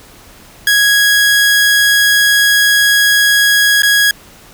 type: tone with dropouts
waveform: sawtooth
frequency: 1658 Hz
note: G#6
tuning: 3 cents flat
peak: -4 dBFS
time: 0.67-4.11 s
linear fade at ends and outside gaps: 2 ms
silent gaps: 3.821-3.832 s
effects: pink hiss -40 dBFS RMS until 4.53 s